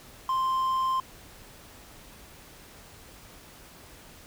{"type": "tone", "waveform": "triangle", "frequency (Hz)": 1046.5, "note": "C6", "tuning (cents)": 0, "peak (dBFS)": -22, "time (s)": [0.29, 1], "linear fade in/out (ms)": 2, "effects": ["pink hiss -50 dBFS RMS until 4.26 s"]}